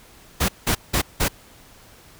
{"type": "noise bursts", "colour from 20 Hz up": "pink", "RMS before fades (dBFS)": -20, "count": 4, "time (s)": [0.4, 1.284], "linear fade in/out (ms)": 10, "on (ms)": 86, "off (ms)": 180, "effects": ["pink hiss -49 dBFS RMS until 2.19 s"]}